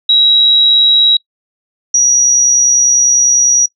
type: tone pair in turn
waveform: sine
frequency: 3861 / 5785 Hz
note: B7 / F#8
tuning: -40 / -40 cents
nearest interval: perfect fifth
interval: 700 cents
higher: second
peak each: -5 dBFS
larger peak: neither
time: 0.09-1.17 / 1.94-3.66 s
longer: second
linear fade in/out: 5 ms
effects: noise-tail reverb RT60 0.1 s tail -23 dB re dry